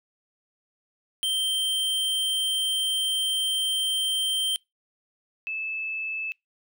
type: tone pair in turn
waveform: square / sine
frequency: 3136 / 2618 Hz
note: G7 / E7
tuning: 0 / -13 cents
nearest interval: minor third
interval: 313 cents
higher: first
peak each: -24 / -28 dBFS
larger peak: first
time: 1.23-4.56 / 5.47-6.32 s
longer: first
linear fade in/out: 0 ms
effects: noise-tail reverb RT60 0.2 s tail -25 dB re dry